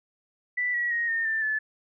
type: tone with pitch steps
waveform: sine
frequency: 1975.5 / 1924.8 / 1875.4 / 1827.3 / 1780.4 / 1734.7 Hz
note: B6 / B6 / A#6 / A#6 / A6 / A6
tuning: 0 / -45 / +10 / -35 / +20 / -25 cents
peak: -24 dBFS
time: 0.57-1.59 s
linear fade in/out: 10 ms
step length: 170 ms
effects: none